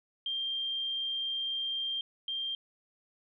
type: tone pair in turn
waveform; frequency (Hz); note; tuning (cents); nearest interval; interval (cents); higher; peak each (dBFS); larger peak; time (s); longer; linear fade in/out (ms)
sine; 3182 / 3182; G7 / G7; +25 / +25; unison; 0; neither; -31 / -32; first; 0.26-2.01 / 2.28-2.55; first; 2
effects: none